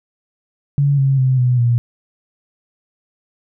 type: tone with pitch steps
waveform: sine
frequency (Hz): 141.8 / 135.87 / 130.18 / 124.73 / 119.51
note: C#3 / C#3 / C3 / B2 / A#2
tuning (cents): +40 / -34 / -8 / +18 / +44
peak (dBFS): -11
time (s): 0.78-1.78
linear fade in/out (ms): 0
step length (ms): 200
effects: none